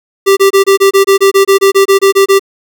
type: tone bursts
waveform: square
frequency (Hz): 391.9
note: G4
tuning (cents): 0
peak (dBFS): -4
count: 16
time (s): 0.26-2.395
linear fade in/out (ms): 20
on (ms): 110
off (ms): 25
effects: none